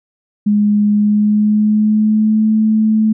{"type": "tone with pitch glide", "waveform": "sine", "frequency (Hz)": [207.7, 217.5], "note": ["G#3", "A3"], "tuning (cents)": [0, -20], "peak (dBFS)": -9, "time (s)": [0.46, 3.13], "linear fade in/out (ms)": 10, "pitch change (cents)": 80, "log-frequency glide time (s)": [0.91, 2.51], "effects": []}